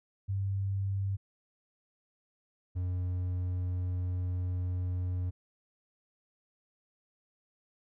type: tone pair in turn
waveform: sine / triangle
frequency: 98 / 90.32 Hz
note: G2 / F#2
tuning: 0 / -41 cents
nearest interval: minor second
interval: 141 cents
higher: first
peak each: -29 / -28 dBFS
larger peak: second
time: 0.28-1.17 / 2.75-5.31 s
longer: second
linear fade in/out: 20 ms
effects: none

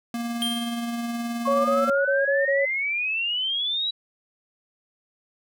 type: tone with tremolo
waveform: square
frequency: 234.9 Hz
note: A#3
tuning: 13 cents sharp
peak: -26 dBFS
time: 0.14-1.9 s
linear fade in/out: 2 ms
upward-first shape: triangle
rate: 19 Hz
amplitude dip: 35%
type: tone with exponential decay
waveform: square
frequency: 3181 Hz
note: G7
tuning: 25 cents sharp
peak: -23 dBFS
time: 0.42-1.16 s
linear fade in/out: 0 ms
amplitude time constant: 160 ms
type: exponential sweep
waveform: sine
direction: up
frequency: 1087 to 3932 Hz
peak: -23 dBFS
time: 1.45-3.91 s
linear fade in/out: 10 ms
type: tone bursts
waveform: sine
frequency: 554.4 Hz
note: C#5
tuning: in tune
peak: -20 dBFS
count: 6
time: 1.47-2.655 s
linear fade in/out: 10 ms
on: 180 ms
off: 21 ms
effects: none

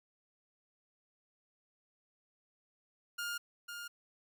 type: tone with echo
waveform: sawtooth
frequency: 1413 Hz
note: F6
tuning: 20 cents sharp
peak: -33 dBFS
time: 3.18-3.38 s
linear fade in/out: 10 ms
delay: 500 ms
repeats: 1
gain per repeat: -6 dB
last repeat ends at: 3.88 s
effects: none

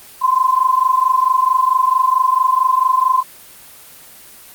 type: tone pair together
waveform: sine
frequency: 1022 / 1046.5 Hz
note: C6 / C6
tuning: -41 / 0 cents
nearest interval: unison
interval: 41 cents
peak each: -14 dBFS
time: 0.21-3.23 s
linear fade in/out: 20 ms
effects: white hiss -40 dBFS RMS until 4.54 s + Opus 24 kbps

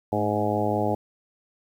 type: harmonic tone with a mistuned harmonic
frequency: 104.7 Hz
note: G#2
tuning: 15 cents sharp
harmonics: 1 / 2 / 3 / 4 / 5 / 6 / 7 / 8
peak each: -30 / -30 / -30 / -30 / -30 / -30 / -30 / -30 dBFS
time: 0.12-0.95 s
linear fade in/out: 5 ms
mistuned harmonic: 2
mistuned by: +44 cents
effects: 9-bit

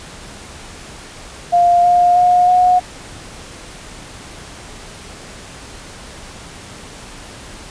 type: tone with pitch steps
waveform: sine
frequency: 700 / 708.5 / 717.2 / 725.9 Hz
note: F5 / F5 / F5 / F#5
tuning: +4 / +25 / +46 / -33 cents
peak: -8 dBFS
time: 1.52-2.8 s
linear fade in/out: 20 ms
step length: 320 ms
effects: pink hiss -35 dBFS RMS until 7.7 s + resampled to 22050 Hz

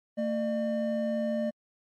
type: tone pair together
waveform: triangle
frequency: 225.5 / 602 Hz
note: A3 / D5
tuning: +43 / +43 cents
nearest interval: octave + perfect fourth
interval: 1700 cents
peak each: -28 dBFS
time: 0.17-1.51 s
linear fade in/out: 20 ms
effects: AAC 64 kbps

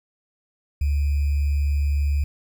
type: tone with sample-and-hold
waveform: sine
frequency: 71.8 Hz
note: D2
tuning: 39 cents flat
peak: -18 dBFS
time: 0.81-2.24 s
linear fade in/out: 5 ms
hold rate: 2450 Hz
effects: none

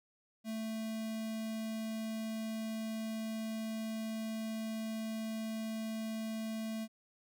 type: tone with notch filter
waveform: square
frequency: 221.1 Hz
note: A3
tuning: 9 cents sharp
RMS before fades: -39 dBFS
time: 0.44-6.88 s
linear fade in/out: 50 ms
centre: 1300 Hz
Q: 1.4
effects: none

